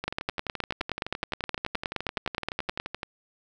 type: two click trains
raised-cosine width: 0.3 ms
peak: -11 / -16 dBFS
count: 27 / 36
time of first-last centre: 0.08-2.8 / 0.04-3.031 s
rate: 9.56 / 11.7 Hz
effects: none